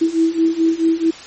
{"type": "beating tone pair", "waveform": "sine", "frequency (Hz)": [324.6, 329.2], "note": ["E4", "E4"], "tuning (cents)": [-27, -2], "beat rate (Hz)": 4.6, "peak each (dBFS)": [-17, -15], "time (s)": [0.01, 1.11], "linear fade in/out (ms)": 10, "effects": ["white hiss -36 dBFS RMS until 1.26 s", "MP3 32 kbps"]}